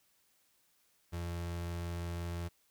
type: tone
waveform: 35% pulse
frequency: 85.8 Hz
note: F2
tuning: 30 cents flat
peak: -35 dBFS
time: 1.12-2.49 s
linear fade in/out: 20 ms
effects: white hiss -72 dBFS RMS until 2.7 s